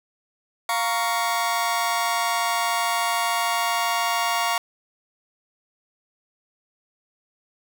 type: chord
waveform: sawtooth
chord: Bb minor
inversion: second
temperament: just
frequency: 699.2 / 932.3 / 1118.8 Hz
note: F5 / Bb5 / Db6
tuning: +2 / 0 / +16 cents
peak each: -22 dBFS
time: 0.69-4.58 s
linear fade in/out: 2 ms
effects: none